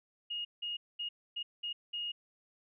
sine tone bursts at uneven times, 2863 Hz, F7, 42 cents sharp, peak -35 dBFS, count 6, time 0.3-0.45 / 0.62-0.77 / 0.99-1.09 / 1.36-1.43 / 1.63-1.73 / 1.93-2.12 s, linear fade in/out 10 ms, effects none

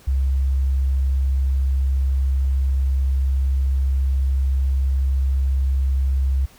sine tone, 66.9 Hz, C2, 39 cents sharp, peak -16 dBFS, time 0.07-6.46 s, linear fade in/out 10 ms, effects pink hiss -50 dBFS RMS until 6.58 s

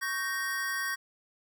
square chord, G diminished, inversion second, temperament equal with one note detuned, 1108.7 / 1554.5 / 1864.7 Hz, Db6 / G6 / Bb6, 0 / -15 / 0 cents, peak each -39 / -35 / -34 dBFS, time 0.01-0.96 s, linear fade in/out 20 ms, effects none

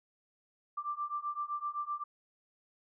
sine beating tone pair, 1174.7 / 1182.5 Hz, D6 / D6, 0 / +12 cents, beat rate 7.8 Hz, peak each -38 / -37 dBFS, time 0.77-2.04 s, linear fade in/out 10 ms, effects none

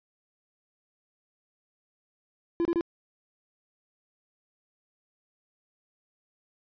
triangle tone bursts, 339.9 Hz, F4, 47 cents flat, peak -21 dBFS, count 3, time 2.6-2.809 s, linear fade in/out 0 ms, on 51 ms, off 28 ms, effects resampled to 11025 Hz

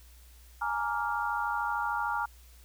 sine chord, Bb dominant seventh, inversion third, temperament just, 839.1 / 932.3 / 1165.4 / 1398.5 Hz, Ab5 / Bb5 / D6 / F6, +18 / 0 / -14 / +2 cents, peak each -34 / -33 / -37 / -33 dBFS, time 0.61-2.26 s, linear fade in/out 10 ms, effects added 60 Hz sine -52 dBFS peak until 2.64 s + white hiss -60 dBFS RMS until 2.64 s

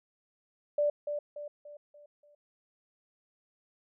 sine tone with echo, 587.3 Hz, D5, in tune, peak -24 dBFS, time 0.78-0.9 s, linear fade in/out 5 ms, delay 290 ms, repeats 5, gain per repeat -7 dB, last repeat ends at 2.35 s, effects none

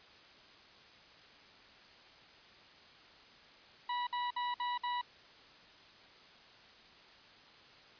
40% pulse tone bursts, 976 Hz, B5, 21 cents flat, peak -33 dBFS, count 5, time 3.89-5.014 s, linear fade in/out 5 ms, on 180 ms, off 56 ms, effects white hiss -58 dBFS RMS until 7.99 s + resampled to 11025 Hz

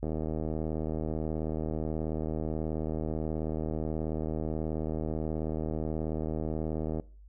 click train, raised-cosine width 2 ms, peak -20 dBFS, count 548, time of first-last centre 0.03-6.998 s, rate 78.5 Hz, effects noise-tail reverb RT60 0.4 s tail -21 dB re dry + added 50 Hz sine -49 dBFS peak until 7.28 s

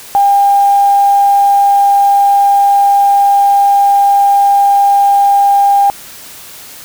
sine tone with quantisation, 802 Hz, G5, 39 cents sharp, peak -5 dBFS, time 0.15-5.9 s, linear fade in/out 0 ms, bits 5, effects white hiss -32 dBFS RMS until 6.84 s

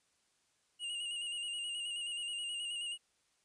square tone with vibrato, 2849 Hz, F7, 34 cents sharp, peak -38 dBFS, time 0.79-2.98 s, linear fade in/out 50 ms, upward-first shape square, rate 9.4 Hz, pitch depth 32 cents each way, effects white hiss -75 dBFS RMS until 3.44 s + resampled to 22050 Hz

